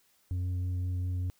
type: tone with tanh clipping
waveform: sine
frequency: 90.5 Hz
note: F#2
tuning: 38 cents flat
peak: -30 dBFS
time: 0.31-1.3 s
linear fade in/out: 0 ms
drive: 4 dB
effects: white hiss -68 dBFS RMS until 1.39 s